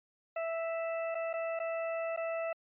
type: tone with dropouts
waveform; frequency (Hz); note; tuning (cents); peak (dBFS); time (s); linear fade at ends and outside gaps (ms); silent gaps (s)
40% pulse; 659.3; E5; 0; -32; 0.36-2.53; 5; 1.147-1.151 / 1.331-1.337 / 1.592-1.599 / 2.164-2.173
effects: resampled to 8000 Hz